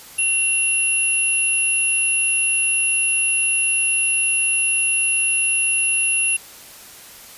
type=tone pair together; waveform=sine; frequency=2744 / 10976 Hz; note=F7 / F9; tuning=-31 / -31 cents; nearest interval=2 octaves; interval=2400 cents; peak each=-19 dBFS; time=0.18-6.37 s; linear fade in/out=10 ms; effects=white hiss -41 dBFS RMS until 7.37 s + resampled to 32000 Hz